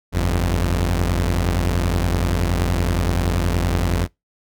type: tone pair together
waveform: sawtooth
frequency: 48.6 / 86.6 Hz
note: G1 / F2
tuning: -14 / -14 cents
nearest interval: minor seventh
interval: 1000 cents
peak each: -16 dBFS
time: 0.12-4.08 s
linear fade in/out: 50 ms
effects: noise-tail reverb RT60 0.2 s tail -25 dB re dry